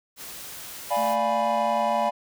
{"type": "noise", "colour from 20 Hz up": "white", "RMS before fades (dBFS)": -39, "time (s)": [0.16, 1.17], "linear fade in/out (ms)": 50}
{"type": "chord", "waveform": "triangle", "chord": "D diminished seventh", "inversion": "none", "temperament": "equal", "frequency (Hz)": [587.3, 698.5, 830.6, 987.8], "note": ["D5", "F5", "Ab5", "Cb6"], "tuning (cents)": [0, 0, 0, 0], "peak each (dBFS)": -25, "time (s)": [0.9, 2.11], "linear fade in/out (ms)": 20}
{"type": "tone with pitch glide", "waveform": "square", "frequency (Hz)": [221.3, 223.9], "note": ["A3", "A3"], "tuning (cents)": [10, 30], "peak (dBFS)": -34, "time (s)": [0.96, 2.1], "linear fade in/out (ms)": 20, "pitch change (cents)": 20, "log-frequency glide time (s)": [1.07, 1.49]}
{"effects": []}